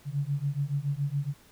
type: beating tone pair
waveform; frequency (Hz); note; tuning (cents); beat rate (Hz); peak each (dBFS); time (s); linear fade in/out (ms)
sine; 138.59 / 145.69; C#3 / D3; 0 / -14; 7.1; -30; 0.05-1.34; 50
effects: pink hiss -58 dBFS RMS until 1.51 s